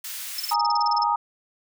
white high-pass noise, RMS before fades -34 dBFS, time 0.04-0.54 s, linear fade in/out 5 ms, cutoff 1600 Hz, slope 12 dB/octave
sine tone bursts, 5274 Hz, E8, in tune, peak -25 dBFS, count 13, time 0.38-1.037 s, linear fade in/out 5 ms, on 21 ms, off 32 ms
sine chord, Ab suspended second, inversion none, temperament equal, 830.6 / 932.3 / 1244.5 Hz, Ab5 / Bb5 / Eb6, 0 / 0 / 0 cents, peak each -25 / -22 / -25 dBFS, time 0.51-1.16 s, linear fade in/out 5 ms
effects none

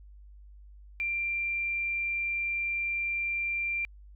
sine tone, 2370 Hz, D7, 15 cents sharp, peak -28 dBFS, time 1-3.85 s, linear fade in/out 0 ms, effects added 50 Hz sine -48 dBFS peak until 4.15 s

